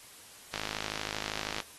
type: click train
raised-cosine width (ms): 0.2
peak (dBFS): -16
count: 57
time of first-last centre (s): 0.54-1.603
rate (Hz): 52.7
effects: white hiss -52 dBFS RMS until 1.78 s + AAC 32 kbps